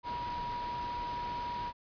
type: tone in noise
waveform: sine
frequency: 963 Hz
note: B5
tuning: 44 cents flat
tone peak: -35 dBFS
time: 0.03-1.73 s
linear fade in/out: 50 ms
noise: pink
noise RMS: -44 dBFS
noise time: 0.03-1.73 s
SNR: +6 dB
effects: resampled to 11025 Hz